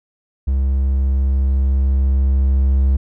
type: tone with level ramp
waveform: triangle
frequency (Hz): 67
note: C2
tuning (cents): +42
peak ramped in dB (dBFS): -12 to -9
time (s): 0.47-2.97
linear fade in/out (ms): 10
effects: none